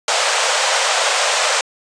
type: band-pass noise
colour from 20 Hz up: pink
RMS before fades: -17 dBFS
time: 0.08-1.61 s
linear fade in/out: 2 ms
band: 510 to 8700 Hz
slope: 48 dB/octave
effects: resampled to 22050 Hz